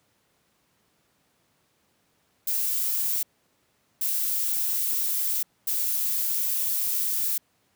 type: noise bursts at uneven times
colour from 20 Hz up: violet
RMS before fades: -26 dBFS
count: 3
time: 2.47-3.23 / 4.01-5.43 / 5.67-7.38 s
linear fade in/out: 5 ms
effects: pink hiss -68 dBFS RMS until 7.75 s + high-pass 100 Hz 12 dB/octave